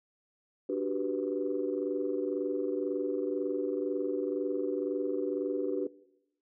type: chord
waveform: sine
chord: G major seventh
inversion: second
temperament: equal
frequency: 293.7 / 370 / 392 / 493.9 Hz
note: D4 / F#4 / G4 / B4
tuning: 0 / 0 / 0 / 0 cents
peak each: -34 dBFS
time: 0.69-5.87 s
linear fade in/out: 5 ms
effects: noise-tail reverb RT60 0.9 s tail -20 dB re dry + tanh soft clip ceiling -19 dBFS